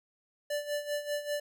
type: tone with tremolo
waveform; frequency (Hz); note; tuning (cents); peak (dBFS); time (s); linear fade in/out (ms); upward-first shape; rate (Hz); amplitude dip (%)
square; 586; D5; -4; -30; 0.5-1.4; 5; sine; 5.1; 75
effects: none